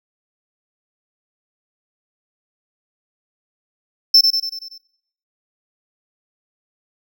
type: tone with echo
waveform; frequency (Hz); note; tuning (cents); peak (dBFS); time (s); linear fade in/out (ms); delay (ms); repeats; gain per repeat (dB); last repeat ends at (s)
triangle; 5320; E8; +15; -5; 4.14-4.21; 5; 95; 6; -5; 4.78
effects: noise-tail reverb RT60 0.7 s tail -20 dB re dry